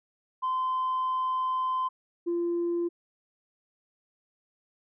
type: tone pair in turn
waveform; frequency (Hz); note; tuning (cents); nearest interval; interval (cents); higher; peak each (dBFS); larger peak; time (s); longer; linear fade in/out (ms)
sine; 1031 / 344.1; C6 / F4; -26 / -26; octave + perfect fifth; 1900; first; -24; neither; 0.42-1.89 / 2.26-2.89; first; 20
effects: tanh soft clip ceiling -23 dBFS